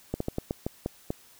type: slowing click train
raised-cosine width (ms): 2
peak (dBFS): -15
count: 8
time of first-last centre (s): 0.14-1.105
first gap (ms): 64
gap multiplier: 1.25
effects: white hiss -56 dBFS RMS until 1.39 s